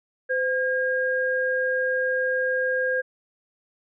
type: tone pair together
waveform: sine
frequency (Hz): 513.2 / 1620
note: C5 / G#6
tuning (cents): -34 / -43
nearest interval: octave + minor sixth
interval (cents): 1991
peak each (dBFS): -24 / -24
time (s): 0.29-3.02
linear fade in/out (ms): 20
effects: none